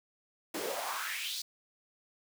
pink noise with high-pass filter sweep, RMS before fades -37 dBFS, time 0.54-1.42 s, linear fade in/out 5 ms, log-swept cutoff 300 to 4800 Hz, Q 3.6, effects none

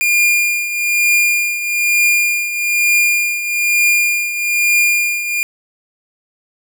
45% pulse tone with tremolo, 2412 Hz, D7, 46 cents sharp, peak -9 dBFS, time 0.01-5.43 s, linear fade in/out 0 ms, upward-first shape triangle, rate 1.1 Hz, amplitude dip 70%, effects none

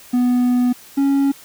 triangle tone pair in turn, 246.9 / 277.1 Hz, B3 / C#4, 0 / -1 cents, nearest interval major second, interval 199 cents, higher second, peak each -11 dBFS, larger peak neither, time 0.13-0.73 / 0.97-1.32 s, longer first, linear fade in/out 10 ms, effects white hiss -43 dBFS RMS until 1.44 s

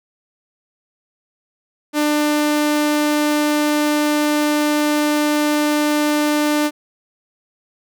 sawtooth tone, 298.2 Hz, D4, 27 cents sharp, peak -11 dBFS, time 1.93-6.71 s, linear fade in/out 50 ms, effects none

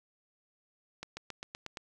accelerating click train, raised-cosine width 0.2 ms, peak -23 dBFS, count 7, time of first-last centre 1.03-1.772 s, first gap 140 ms, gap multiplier 0.95, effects none

